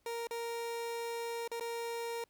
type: tone with dropouts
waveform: 30% pulse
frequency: 466.2 Hz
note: A#4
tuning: in tune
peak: -34 dBFS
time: 0.06-2.24 s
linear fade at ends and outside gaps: 2 ms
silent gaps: 0.271-0.309 / 1.477-1.515 / 1.598-1.608 s
effects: pink hiss -75 dBFS RMS until 2.29 s